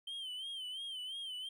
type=tone with vibrato; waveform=triangle; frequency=3112 Hz; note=G7; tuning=13 cents flat; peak=-39 dBFS; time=0.07-1.49 s; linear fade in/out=5 ms; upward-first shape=sine; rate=2.9 Hz; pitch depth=85 cents each way; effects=none